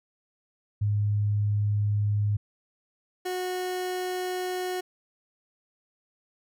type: tone pair in turn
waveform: sine / 30% pulse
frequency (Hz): 103.7 / 365.7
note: G#2 / F#4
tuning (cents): -2 / -20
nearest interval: octave + minor seventh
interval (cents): 2182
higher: second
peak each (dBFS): -22 / -26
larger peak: first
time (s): 0.81-2.37 / 3.25-4.81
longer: neither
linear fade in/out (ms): 10
effects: none